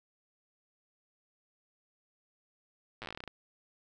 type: slowing click train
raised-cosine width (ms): 0.3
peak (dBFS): -25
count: 14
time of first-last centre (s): 3.02-3.277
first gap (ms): 8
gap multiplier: 1.14
effects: none